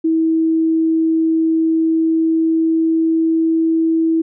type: tone with pitch glide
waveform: sine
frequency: 323.2 to 325.3 Hz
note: E4 to E4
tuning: -34 to -23 cents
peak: -12 dBFS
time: 0.04-4.22 s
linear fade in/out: 10 ms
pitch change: +11 cents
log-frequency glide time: 1.53-3.66 s
effects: none